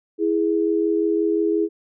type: tone pair together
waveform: sine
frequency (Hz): 329.6 / 415.3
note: E4 / G#4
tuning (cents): 0 / 0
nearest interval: major third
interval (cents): 400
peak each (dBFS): -20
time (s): 0.18-1.69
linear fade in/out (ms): 50
effects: none